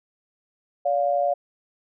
sine tone pair together, 573 / 704.5 Hz, D5 / F5, -43 / +15 cents, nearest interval major third, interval 358 cents, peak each -22 dBFS, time 0.85-1.34 s, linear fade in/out 10 ms, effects none

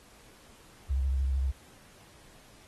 sine tone with vibrato, 66.8 Hz, C2, 36 cents sharp, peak -25 dBFS, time 0.89-1.52 s, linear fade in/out 20 ms, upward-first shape sine, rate 13 Hz, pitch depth 54 cents each way, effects pink hiss -57 dBFS RMS until 2.67 s + AAC 32 kbps

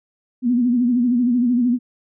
sine tone with vibrato, 243.9 Hz, B3, 21 cents flat, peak -14 dBFS, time 0.42-1.79 s, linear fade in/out 50 ms, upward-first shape sine, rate 13 Hz, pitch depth 78 cents each way, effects none

